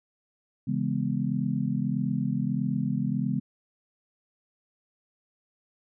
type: chord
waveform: sine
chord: C# minor seventh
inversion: none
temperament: just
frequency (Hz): 138.59 / 166.31 / 207.9 / 249.5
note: C#3 / E3 / G#3 / B3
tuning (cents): 0 / +16 / +2 / +18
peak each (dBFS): -30 / -32 / -29 / -31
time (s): 0.67-3.4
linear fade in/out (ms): 10
effects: none